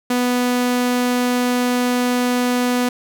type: tone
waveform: sawtooth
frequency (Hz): 246.9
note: B3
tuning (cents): 0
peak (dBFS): -12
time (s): 0.1-2.89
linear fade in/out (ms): 5
effects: none